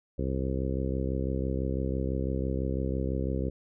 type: harmonic tone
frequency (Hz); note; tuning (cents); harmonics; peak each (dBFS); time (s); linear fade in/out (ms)
66; C2; +16; 1 / 2 / 3 / 4 / 5 / 6 / 7 / 8; -31 / -34 / -36 / -37 / -38 / -39 / -39 / -40; 0.18-3.5; 10
effects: none